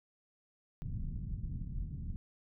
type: low-pass noise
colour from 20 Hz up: pink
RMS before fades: -39 dBFS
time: 0.82-2.16 s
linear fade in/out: 0 ms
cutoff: 180 Hz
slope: 24 dB/octave
effects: none